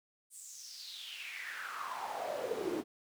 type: noise with high-pass filter sweep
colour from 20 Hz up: brown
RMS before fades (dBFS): -41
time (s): 0.3-2.84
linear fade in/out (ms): 50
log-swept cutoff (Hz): 8900 to 300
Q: 5.8
effects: none

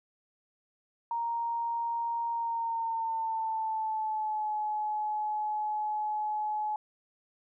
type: tone with pitch glide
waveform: sine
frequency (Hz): 932.3 to 850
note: A#5 to G#5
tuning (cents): 0 to +40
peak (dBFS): -29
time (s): 1.11-6.76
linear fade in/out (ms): 2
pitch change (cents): -160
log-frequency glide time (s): 2.31-4.54
effects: none

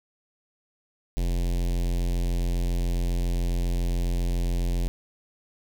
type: tone with notch filter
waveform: square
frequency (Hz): 43.65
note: F1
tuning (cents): 0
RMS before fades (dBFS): -25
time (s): 1.17-4.88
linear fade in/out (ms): 0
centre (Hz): 1300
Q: 0.55
effects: none

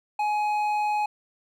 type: tone with hard clipping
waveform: triangle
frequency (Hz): 840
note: G#5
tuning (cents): +19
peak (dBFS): -24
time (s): 0.19-1.06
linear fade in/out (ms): 5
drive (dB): 10
effects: none

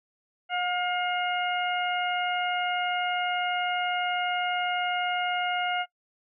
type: harmonic tone with a mistuned harmonic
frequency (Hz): 712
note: F5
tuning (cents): +33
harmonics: 1 / 2 / 3 / 4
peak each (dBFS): -28 / -31 / -33 / -34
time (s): 0.49-5.86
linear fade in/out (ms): 50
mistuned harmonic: 1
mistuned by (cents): +19
effects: noise-tail reverb RT60 0.1 s tail -23 dB re dry

